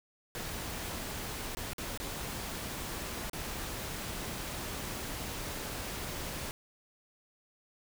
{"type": "noise with dropouts", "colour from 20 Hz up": "pink", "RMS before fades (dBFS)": -39, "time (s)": [0.35, 6.51], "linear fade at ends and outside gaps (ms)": 0, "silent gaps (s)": [[1.549, 1.57], [1.733, 1.782], [1.975, 2], [3.297, 3.332]], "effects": []}